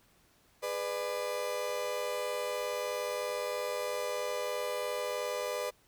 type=chord; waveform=35% pulse; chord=G# diminished; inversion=none; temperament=just; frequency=415.3 / 498.4 / 598 Hz; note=G#4 / B4 / D5; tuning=0 / +16 / +31 cents; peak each=-40 / -34 / -35 dBFS; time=0.62-5.71 s; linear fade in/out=20 ms; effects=pink hiss -66 dBFS RMS until 5.87 s